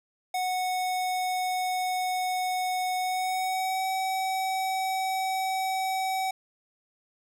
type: tone with pitch glide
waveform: square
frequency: 737 to 759.5 Hz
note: F#5 to F#5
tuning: -7 to +45 cents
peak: -27 dBFS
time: 0.34-6.31 s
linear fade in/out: 5 ms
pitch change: +52 cents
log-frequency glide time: 2.98-3.87 s
effects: none